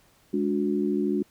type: tone cluster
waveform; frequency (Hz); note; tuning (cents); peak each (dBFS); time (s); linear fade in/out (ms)
sine; 208.1 / 289.1 / 362.3; G#3 / D4 / F#4; +4 / -27 / -36; -27; 0.33-1.23; 10
effects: pink hiss -61 dBFS RMS until 1.3 s